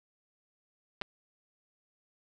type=clicks; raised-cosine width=0.3 ms; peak=-19 dBFS; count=2; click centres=1.014 / 1.019 s; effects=none